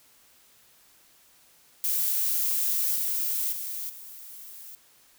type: noise with level steps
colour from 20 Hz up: violet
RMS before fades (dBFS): -26 / -28 / -34 / -44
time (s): 1.84-4.75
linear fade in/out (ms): 0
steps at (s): 2.95 / 3.52 / 3.89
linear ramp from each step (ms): 10
effects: white hiss -59 dBFS RMS until 5.18 s